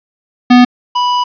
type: tone pair in turn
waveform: square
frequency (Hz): 246.9 / 984.8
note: B3 / B5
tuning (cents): 0 / -5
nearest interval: 2 octaves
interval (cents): 2395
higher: second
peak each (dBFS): -3 / -11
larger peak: first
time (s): 0.5-0.65 / 0.95-1.24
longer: second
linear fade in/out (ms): 10
effects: resampled to 11025 Hz + 7-bit